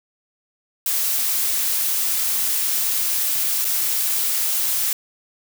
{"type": "noise with dropouts", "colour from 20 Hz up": "blue", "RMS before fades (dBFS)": -21, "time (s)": [0.86, 4.93], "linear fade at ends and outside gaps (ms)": 2, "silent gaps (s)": [3.646, 3.65], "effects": []}